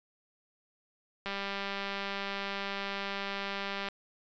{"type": "click train", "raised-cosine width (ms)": 0.3, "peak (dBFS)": -20, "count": 521, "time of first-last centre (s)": [1.26, 3.886], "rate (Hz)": 198, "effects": ["resampled to 16000 Hz"]}